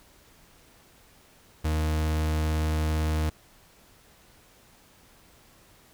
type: tone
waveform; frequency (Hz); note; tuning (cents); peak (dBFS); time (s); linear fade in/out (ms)
40% pulse; 77.78; D#2; 0; -23; 1.64-3.3; 10
effects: pink hiss -57 dBFS RMS until 5.93 s